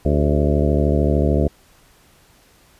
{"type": "harmonic tone with a mistuned harmonic", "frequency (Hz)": 73.42, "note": "D2", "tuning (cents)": 0, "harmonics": [1, 2, 3, 4, 5, 6, 7, 8, 9], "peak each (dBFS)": [-18, -21, -23, -24, -25, -26, -26, -27, -28], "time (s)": [0.05, 1.48], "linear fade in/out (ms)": 5, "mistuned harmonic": 6, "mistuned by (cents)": -65, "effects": ["pink hiss -53 dBFS RMS until 2.79 s", "resampled to 32000 Hz"]}